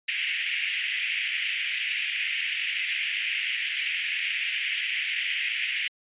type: band-pass noise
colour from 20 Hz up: white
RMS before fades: -29 dBFS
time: 0.08-5.88 s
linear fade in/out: 5 ms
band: 1900 to 3000 Hz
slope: 48 dB/octave
effects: resampled to 8000 Hz